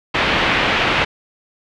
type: low-pass noise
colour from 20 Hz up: white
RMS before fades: -17 dBFS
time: 0.14-1.05 s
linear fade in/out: 10 ms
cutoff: 3000 Hz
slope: 24 dB/octave
effects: none